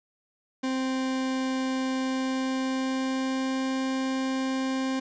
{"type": "tone with pitch glide", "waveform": "40% pulse", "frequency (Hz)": [261.6, 263.7], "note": ["C4", "C4"], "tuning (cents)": [0, 14], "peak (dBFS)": -25, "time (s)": [0.63, 5], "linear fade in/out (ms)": 10, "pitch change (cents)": 14, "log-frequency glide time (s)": [1.95, 3.67], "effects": ["resampled to 16000 Hz", "9-bit"]}